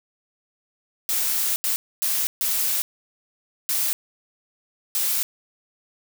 blue noise bursts at uneven times, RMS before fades -23 dBFS, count 6, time 1.09-1.56 / 1.64-1.76 / 2.02-2.27 / 2.41-2.82 / 3.69-3.93 / 4.95-5.23 s, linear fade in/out 0 ms, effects none

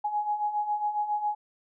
sine beating tone pair, 831 / 838.3 Hz, G#5 / G#5, +1 / +16 cents, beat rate 7.3 Hz, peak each -33 / -27 dBFS, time 0.04-1.35 s, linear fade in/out 10 ms, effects none

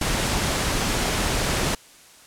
pink noise, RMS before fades -23 dBFS, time 0.01-1.75 s, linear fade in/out 5 ms, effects white hiss -49 dBFS RMS until 2.26 s + low-pass 10000 Hz 12 dB/octave

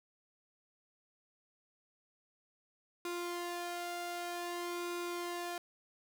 sawtooth tone with flanger, 349.2 Hz, F4, in tune, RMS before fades -40 dBFS, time 3.05-5.58 s, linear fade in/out 2 ms, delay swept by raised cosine 0.81 to 1.42 ms, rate 0.53 Hz, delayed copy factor +0.55, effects none

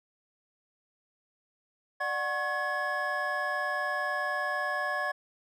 triangle tone cluster, 594 / 738 / 1091 / 1693 Hz, D5 / F#5 / C#6 / G#6, +20 / -5 / -28 / +33 cents, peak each -34 / -34 / -33 / -30 dBFS, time 2-5.12 s, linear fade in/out 10 ms, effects none

